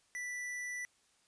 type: tone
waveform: square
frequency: 1973 Hz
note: B6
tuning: 2 cents flat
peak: -39 dBFS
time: 0.15-0.85 s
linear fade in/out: 0 ms
effects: white hiss -71 dBFS RMS until 1.27 s + resampled to 22050 Hz